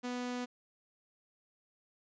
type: tone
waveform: sawtooth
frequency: 246.9 Hz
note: B3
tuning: in tune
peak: -32 dBFS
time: 0.03-0.46 s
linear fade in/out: 20 ms
effects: resampled to 16000 Hz + 12-bit